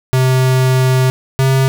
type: tone pair in turn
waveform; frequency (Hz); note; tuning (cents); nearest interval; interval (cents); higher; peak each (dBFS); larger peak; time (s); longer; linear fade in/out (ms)
square; 129.6 / 133.24; C3 / C3; -16 / +32; unison; 48; second; -10; neither; 0.13-1.1 / 1.39-1.68; first; 0
effects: none